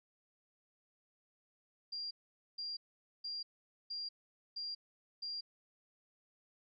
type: tone bursts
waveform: sine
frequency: 4774 Hz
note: D8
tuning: 28 cents sharp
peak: -39 dBFS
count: 6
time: 1.92-5.41 s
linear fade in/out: 10 ms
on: 190 ms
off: 470 ms
effects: none